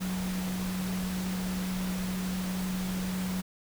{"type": "tone in noise", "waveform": "sine", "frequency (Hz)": 185, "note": "F#3", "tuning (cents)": 0, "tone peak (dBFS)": -30, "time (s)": [0, 3.42], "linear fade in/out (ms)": 20, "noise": "pink", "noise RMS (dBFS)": -39, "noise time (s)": [0, 3.42], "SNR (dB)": 6, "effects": []}